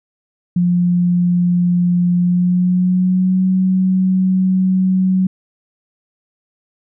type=tone with pitch glide; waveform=sine; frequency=176.5 to 186.89 Hz; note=F3 to F#3; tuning=+19 to +18 cents; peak=-11 dBFS; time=0.56-5.27 s; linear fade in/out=5 ms; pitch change=+99 cents; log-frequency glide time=2.16-3.45 s; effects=none